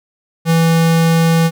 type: tone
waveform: square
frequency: 164.81 Hz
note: E3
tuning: in tune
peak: -10 dBFS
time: 0.45-1.51 s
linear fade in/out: 50 ms
effects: none